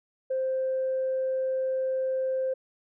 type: tone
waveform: sine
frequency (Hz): 523.3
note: C5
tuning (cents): 0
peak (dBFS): -24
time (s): 0.3-2.54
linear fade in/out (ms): 10
effects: tanh soft clip ceiling -21 dBFS